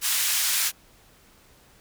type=band-pass noise; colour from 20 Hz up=white; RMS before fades=-24 dBFS; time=0.01-0.72 s; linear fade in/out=50 ms; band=1500 to 14000 Hz; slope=12 dB/octave; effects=pink hiss -56 dBFS RMS until 1.8 s